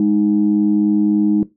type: tone pair together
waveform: sine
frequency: 207.6 / 311.1 Hz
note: G#3 / D#4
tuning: 0 / 0 cents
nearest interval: perfect fifth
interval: 700 cents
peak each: -14 dBFS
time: 0-1.43 s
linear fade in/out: 2 ms
effects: noise-tail reverb RT60 0.2 s tail -18 dB re dry + tanh soft clip ceiling -5 dBFS